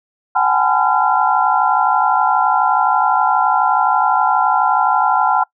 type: tone cluster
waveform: sine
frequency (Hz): 748 / 815 / 867 / 1012 / 1375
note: F#5 / G#5 / A5 / B5 / F6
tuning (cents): +19 / -33 / -26 / +42 / -27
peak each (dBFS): -18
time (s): 0.35-5.44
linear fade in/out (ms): 10
effects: noise-tail reverb RT60 0.1 s tail -24 dB re dry